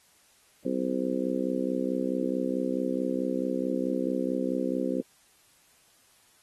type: harmonic tone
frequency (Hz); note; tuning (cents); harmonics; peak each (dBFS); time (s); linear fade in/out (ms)
64.6; C2; -21; 3 / 4 / 5 / 6 / 7 / 8; -34 / -30 / -33 / -35 / -38 / -33; 0.65-5.01; 5
effects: white hiss -62 dBFS RMS until 6.42 s + AAC 32 kbps